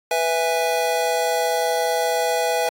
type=chord; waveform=square; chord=E major; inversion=second; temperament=just; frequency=494.4 / 659.3 / 824.1 Hz; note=B4 / E5 / G#5; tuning=+2 / 0 / -14 cents; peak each=-24 dBFS; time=0.11-2.69 s; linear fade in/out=2 ms; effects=AAC 64 kbps